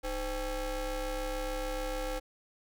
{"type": "ring-modulated tone", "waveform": "35% pulse", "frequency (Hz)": 274.4, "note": "C#4", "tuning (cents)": -17, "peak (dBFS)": -28, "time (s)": [0.03, 2.2], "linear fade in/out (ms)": 20, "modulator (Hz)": 241, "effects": []}